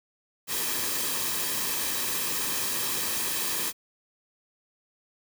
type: noise with comb filter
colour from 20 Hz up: white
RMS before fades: -29 dBFS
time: 0.47-3.73 s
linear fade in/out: 50 ms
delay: 1.4 ms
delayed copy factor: -0.55
effects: none

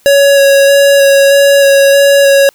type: tone with vibrato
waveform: square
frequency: 557 Hz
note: C#5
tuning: 8 cents sharp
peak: -4 dBFS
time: 0.06-2.49 s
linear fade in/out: 0 ms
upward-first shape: square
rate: 1.6 Hz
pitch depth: 10 cents each way
effects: white hiss -48 dBFS RMS until 2.54 s

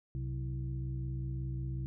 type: harmonic tone with a mistuned harmonic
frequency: 65.41 Hz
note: C2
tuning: in tune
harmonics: 1 / 2 / 3 / 5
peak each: -39 / -36 / -50 / -49 dBFS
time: 0.15-1.86 s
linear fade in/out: 0 ms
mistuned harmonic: 3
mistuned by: -78 cents
effects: none

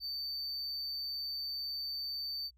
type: tone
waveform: triangle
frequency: 4571 Hz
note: D8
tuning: 48 cents flat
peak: -35 dBFS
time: 0-2.51 s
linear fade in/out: 50 ms
effects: added 60 Hz sine -63 dBFS peak until 2.57 s

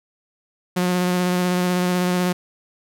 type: tone with vibrato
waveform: sawtooth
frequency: 180 Hz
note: F#3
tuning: 47 cents flat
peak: -14 dBFS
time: 0.76-2.33 s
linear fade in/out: 10 ms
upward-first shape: square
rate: 16 Hz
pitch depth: 12 cents each way
effects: none

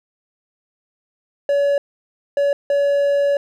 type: tone bursts at uneven times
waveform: triangle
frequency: 567 Hz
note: C#5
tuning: 39 cents sharp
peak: -12 dBFS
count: 3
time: 1.49-1.78 / 2.37-2.53 / 2.7-3.37 s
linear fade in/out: 2 ms
effects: none

